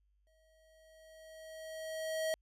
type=tone with exponential growth; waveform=square; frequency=637 Hz; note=D#5; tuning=41 cents sharp; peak=-32 dBFS; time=0.27-2.34 s; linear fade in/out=0 ms; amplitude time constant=450 ms; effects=added 50 Hz sine -70 dBFS peak until 2.41 s + resampled to 32000 Hz